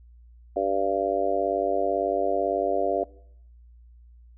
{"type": "harmonic tone", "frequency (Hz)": 98, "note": "G2", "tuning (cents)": 0, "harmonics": [3, 4, 5, 6, 7], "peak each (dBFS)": [-33, -29, -30, -27, -27], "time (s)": [0.56, 3.04], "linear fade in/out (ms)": 5, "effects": ["noise-tail reverb RT60 0.7 s tail -21 dB re dry", "added 59 Hz sine -48 dBFS peak until 4.37 s"]}